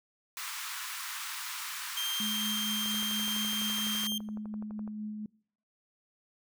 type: high-pass noise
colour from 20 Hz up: pink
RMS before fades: -39 dBFS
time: 0.37-4.07 s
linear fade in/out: 0 ms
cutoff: 1000 Hz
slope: 48 dB/octave
type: tone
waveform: 40% pulse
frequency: 3176 Hz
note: G7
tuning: 22 cents sharp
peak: -31 dBFS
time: 1.97-4.18 s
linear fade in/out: 2 ms
type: tone with tremolo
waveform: sine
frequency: 212.4 Hz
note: G#3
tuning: 39 cents sharp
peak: -34 dBFS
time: 2.2-5.26 s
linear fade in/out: 2 ms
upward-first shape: sine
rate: 4.3 Hz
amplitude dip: 30%
type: click train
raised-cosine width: 1 ms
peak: -34 dBFS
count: 25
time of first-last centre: 2.86-4.877 s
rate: 11.9 Hz
effects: noise-tail reverb RT60 0.6 s tail -25 dB re dry